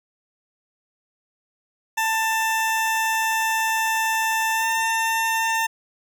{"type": "tone with pitch glide", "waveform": "20% pulse", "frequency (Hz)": [889, 900.9], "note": ["A5", "A5"], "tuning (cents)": [18, 41], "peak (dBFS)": -15, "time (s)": [1.97, 5.67], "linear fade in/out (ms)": 10, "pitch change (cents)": 23, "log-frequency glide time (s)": [4.53, 4.67], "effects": []}